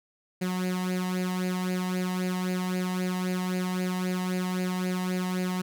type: tone with flanger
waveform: sawtooth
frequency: 183 Hz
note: F#3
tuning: 19 cents flat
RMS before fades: -29 dBFS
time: 0.41-5.62 s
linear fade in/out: 10 ms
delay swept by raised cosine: 0.43 to 1.05 ms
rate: 3.8 Hz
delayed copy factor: +0.7
effects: none